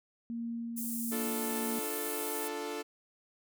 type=tone with tremolo; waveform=sine; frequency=232.7 Hz; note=A#3; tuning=3 cents flat; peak=-34 dBFS; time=0.3-1.79 s; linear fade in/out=0 ms; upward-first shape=sine; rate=1.5 Hz; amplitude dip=25%
type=high-pass noise; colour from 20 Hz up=pink; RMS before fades=-39 dBFS; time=0.76-2.49 s; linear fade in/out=20 ms; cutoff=8500 Hz; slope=24 dB/octave
type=chord; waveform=sawtooth; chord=D minor; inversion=none; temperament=equal; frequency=293.7 / 349.2 / 440 Hz; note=D4 / F4 / A4; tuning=0 / 0 / 0 cents; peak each=-38 / -39 / -34 dBFS; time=1.11-2.83 s; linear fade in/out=20 ms
effects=none